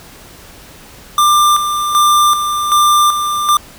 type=tone with tremolo; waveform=square; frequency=1190 Hz; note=D6; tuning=22 cents sharp; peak=-8 dBFS; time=1.18-3.57 s; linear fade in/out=2 ms; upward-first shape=square; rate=1.3 Hz; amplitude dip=55%; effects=pink hiss -38 dBFS RMS until 3.78 s